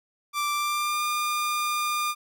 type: tone with pitch glide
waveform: sawtooth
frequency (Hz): 1174.7 to 1204.9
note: D6 to D6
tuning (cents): 0 to +44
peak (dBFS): -21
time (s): 0.33-2.15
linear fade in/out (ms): 50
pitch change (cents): +44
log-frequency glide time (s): 0.53-1.04
effects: none